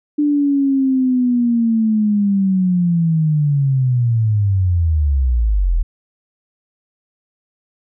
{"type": "linear sweep", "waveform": "sine", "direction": "down", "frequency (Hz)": [297, 37.81], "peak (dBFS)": -12, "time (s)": [0.18, 5.83], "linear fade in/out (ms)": 10, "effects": []}